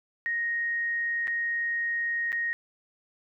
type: tone with dropouts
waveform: sine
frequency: 1869 Hz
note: A#6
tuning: 4 cents sharp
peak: -26 dBFS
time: 0.26-2.53 s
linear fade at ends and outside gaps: 0 ms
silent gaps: 1.272-1.279 / 2.32-2.328 s
effects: none